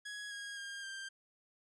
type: tone with pitch steps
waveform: sawtooth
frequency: 1669 / 1639.4 / 1610.3 / 1581.7 Hz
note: G#6 / G#6 / G6 / G6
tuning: +8 / -23 / +46 / +15 cents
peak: -39 dBFS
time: 0.05-1.09 s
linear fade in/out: 10 ms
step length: 260 ms
effects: resampled to 22050 Hz